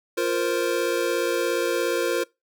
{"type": "chord", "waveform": "square", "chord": "F suspended fourth", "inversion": "none", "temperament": "equal", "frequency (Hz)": [349.2, 466.2, 523.3], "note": ["F4", "Bb4", "C5"], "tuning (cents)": [0, 0, 0], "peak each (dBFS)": [-27, -26, -28], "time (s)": [0.17, 2.24], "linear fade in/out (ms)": 10, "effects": ["noise-tail reverb RT60 0.2 s tail -22 dB re dry"]}